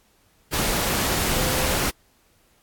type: tone in noise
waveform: sine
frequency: 515 Hz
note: C5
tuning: 28 cents flat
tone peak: -30 dBFS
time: 1.34-1.75 s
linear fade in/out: 20 ms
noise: pink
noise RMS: -23 dBFS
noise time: 0.52-1.91 s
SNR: -10 dB
effects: pink hiss -61 dBFS RMS until 2.62 s + AAC 64 kbps